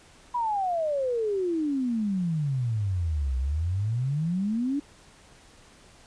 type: exponential two-way sweep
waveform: sine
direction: down then up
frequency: 993 to 62.7 to 294.8 Hz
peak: -24 dBFS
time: 0.34-4.8 s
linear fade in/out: 10 ms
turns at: 3.37 s
effects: pink hiss -54 dBFS RMS until 6.06 s + resampled to 22050 Hz